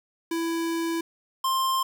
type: tone pair in turn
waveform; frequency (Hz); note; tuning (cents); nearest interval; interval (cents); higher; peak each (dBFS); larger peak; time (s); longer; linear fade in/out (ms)
square; 331.9 / 1053.7; E4 / C6; +12 / +12; octave + minor sixth; 2000; second; -26 / -23; second; 0.31-1.01 / 1.44-1.83; first; 5
effects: 9-bit